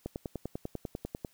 click train, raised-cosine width 2 ms, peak -22 dBFS, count 13, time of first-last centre 0.06-1.248 s, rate 10.1 Hz, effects white hiss -66 dBFS RMS until 1.33 s

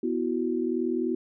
sine chord, B suspended fourth, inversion none, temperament equal, 246.9 / 329.6 / 370 Hz, B3 / E4 / F#4, 0 / 0 / 0 cents, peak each -29 dBFS, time 0.03-1.15 s, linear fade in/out 5 ms, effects none

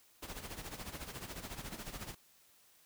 pink noise with tremolo, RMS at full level -43 dBFS, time 0.22-2.15 s, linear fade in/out 10 ms, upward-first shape sine, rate 14 Hz, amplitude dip 70%, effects white hiss -66 dBFS RMS until 2.85 s

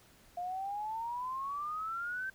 sine exponential sweep, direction up, 698.5 to 1568 Hz, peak -35 dBFS, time 0.37-2.3 s, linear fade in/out 5 ms, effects pink hiss -62 dBFS RMS until 2.34 s

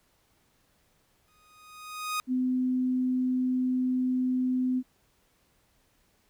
sawtooth tone with exponential growth, 1244.5 Hz, D#6, in tune, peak -23 dBFS, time 1.28-2.2 s, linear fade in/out 0 ms, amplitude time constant 200 ms
sine tone, 254.5 Hz, C4, 48 cents flat, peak -24 dBFS, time 2.27-4.83 s, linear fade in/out 50 ms
effects pink hiss -68 dBFS RMS until 6.29 s

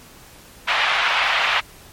white band-pass noise, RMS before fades -19 dBFS, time 0.67-1.61 s, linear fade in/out 20 ms, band 710 to 3000 Hz, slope 24 dB/octave, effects pink hiss -45 dBFS RMS until 1.92 s + MP3 64 kbps

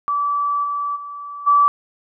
sine tone with level steps, 1155 Hz, D6, 29 cents flat, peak -17 / -20 / -29 / -10 dBFS, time 0.08-1.68 s, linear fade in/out 0 ms, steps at 0.63 / 0.95 / 1.46 s, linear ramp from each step 20 ms, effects none

